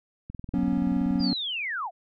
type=click train; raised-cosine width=5 ms; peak=-25 dBFS; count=20; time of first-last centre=0.3-1.205 s; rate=21 Hz
type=chord; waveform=triangle; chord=F# suspended fourth; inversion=none; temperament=equal with one note detuned; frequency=185 / 241.6 / 277.2 Hz; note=F#3 / B3 / C#4; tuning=0 / -38 / 0 cents; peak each=-25 dBFS; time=0.54-1.33 s; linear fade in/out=0 ms
type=linear sweep; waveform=sine; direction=down; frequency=4978 to 622.3 Hz; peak=-28 dBFS; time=1.19-1.91 s; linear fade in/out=50 ms
effects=none